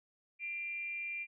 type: tone with frequency modulation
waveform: sine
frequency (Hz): 2377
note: D7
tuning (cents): +20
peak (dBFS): -37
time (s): 0.39-1.27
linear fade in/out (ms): 50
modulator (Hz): 330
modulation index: 0.31
effects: none